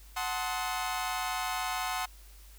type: chord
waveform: sawtooth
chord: F# diminished seventh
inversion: none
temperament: equal with one note detuned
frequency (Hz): 740 / 880 / 1046.5 / 1270.7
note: F#5 / A5 / C6 / Eb6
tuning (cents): 0 / 0 / 0 / +36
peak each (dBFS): -31 / -35 / -33 / -35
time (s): 0.16-2.06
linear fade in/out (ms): 10
effects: added 50 Hz sine -50 dBFS peak until 2.58 s + white hiss -58 dBFS RMS until 2.58 s